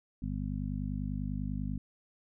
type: harmonic tone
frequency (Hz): 50.1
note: G1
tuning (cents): +38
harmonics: 1 / 2 / 3 / 4 / 5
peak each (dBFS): -37 / -40 / -39 / -39 / -40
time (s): 0.22-1.78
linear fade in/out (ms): 5
effects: none